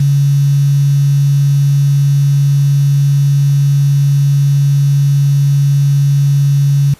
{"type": "tone with quantisation", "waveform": "sine", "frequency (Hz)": 140.8, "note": "C#3", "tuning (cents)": 27, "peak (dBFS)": -7, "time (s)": [0, 6.94], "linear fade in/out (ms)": 5, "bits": 5, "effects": ["pink hiss -43 dBFS RMS until 6.99 s", "resampled to 32000 Hz"]}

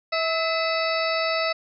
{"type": "harmonic tone with a mistuned harmonic", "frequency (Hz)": 649, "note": "E5", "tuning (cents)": -27, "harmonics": [1, 2, 3, 4, 6, 7, 8], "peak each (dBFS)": [-25, -28, -30, -31, -33, -33, -34], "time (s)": [0.12, 1.53], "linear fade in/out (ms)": 10, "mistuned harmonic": 3, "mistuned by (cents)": 58, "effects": []}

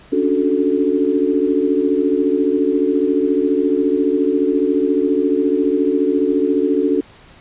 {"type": "chord", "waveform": "sine", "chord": "D major seventh", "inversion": "third", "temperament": "equal with one note detuned", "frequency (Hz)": [279.3, 293.7, 370, 440], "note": ["C#4", "D4", "F#4", "A4"], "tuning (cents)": [13, 0, 0, 0], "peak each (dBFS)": -19, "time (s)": [0.12, 7.01], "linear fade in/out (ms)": 10, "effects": ["pink hiss -45 dBFS RMS until 7.4 s", "resampled to 8000 Hz"]}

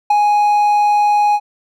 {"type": "tone with ADSR envelope", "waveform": "triangle", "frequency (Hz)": 830.6, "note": "G#5", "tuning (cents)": 0, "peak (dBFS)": -5, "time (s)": [0.1, 1.4], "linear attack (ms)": 7, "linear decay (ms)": 11, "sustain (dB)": -3, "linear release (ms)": 53, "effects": []}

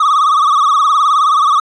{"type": "tone with vibrato", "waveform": "triangle", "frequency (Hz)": 1192, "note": "D6", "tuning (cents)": 25, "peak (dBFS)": -6, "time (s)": [0, 1.6], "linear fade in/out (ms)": 5, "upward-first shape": "sine", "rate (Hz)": 19, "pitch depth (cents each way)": 120, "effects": ["resampled to 22050 Hz"]}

